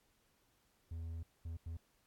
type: tone bursts at uneven times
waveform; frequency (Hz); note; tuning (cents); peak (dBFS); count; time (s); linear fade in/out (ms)
triangle; 82.41; E2; 0; -39; 3; 0.91-1.23 / 1.45-1.57 / 1.66-1.77; 5
effects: pink hiss -75 dBFS RMS until 2.06 s + AAC 64 kbps